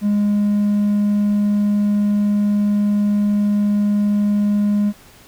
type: tone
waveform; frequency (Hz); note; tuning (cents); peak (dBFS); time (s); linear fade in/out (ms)
triangle; 206.1; G#3; -13; -11; 0.01-4.93; 50
effects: tanh soft clip ceiling -8 dBFS + pink hiss -46 dBFS RMS until 5.27 s